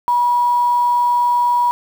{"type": "tone with quantisation", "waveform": "sine", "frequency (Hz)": 968, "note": "B5", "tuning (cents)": -35, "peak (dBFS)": -12, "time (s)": [0.08, 1.71], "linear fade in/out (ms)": 0, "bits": 6, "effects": []}